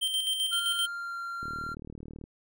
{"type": "tone with tremolo", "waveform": "square", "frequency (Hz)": 3136, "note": "G7", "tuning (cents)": 0, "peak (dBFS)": -26, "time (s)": [0.01, 0.87], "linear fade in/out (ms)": 20, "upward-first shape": "square", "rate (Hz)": 7.7, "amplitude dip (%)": 45}
{"type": "tone with pitch glide", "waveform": "triangle", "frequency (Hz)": [1396.9, 1380.9], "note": ["F6", "F6"], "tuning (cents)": [0, -20], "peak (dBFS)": -32, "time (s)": [0.51, 1.75], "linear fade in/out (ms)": 20, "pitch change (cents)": -20, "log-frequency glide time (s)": [0.88, 1.18]}
{"type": "click train", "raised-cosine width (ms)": 3, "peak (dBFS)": -30, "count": 32, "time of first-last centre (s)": [1.43, 2.239], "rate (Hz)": 38.3}
{"effects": []}